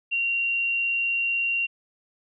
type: tone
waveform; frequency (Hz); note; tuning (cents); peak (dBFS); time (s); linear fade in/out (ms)
sine; 2758; F7; -22; -22; 0.11-1.67; 20
effects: none